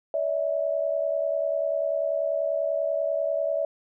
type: tone pair together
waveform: sine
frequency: 573 / 643.2 Hz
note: D5 / E5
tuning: -43 / -43 cents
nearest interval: major second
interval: 200 cents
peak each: -26 / -26 dBFS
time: 0.14-3.65 s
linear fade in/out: 2 ms
effects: none